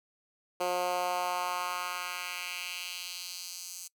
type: tone with high-pass filter sweep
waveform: 10% pulse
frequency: 179.1 Hz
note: F3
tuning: 44 cents sharp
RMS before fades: -35 dBFS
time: 0.6-3.88 s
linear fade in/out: 10 ms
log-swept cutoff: 460 to 6800 Hz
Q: 1.7
effects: noise-tail reverb RT60 0.1 s tail -22 dB re dry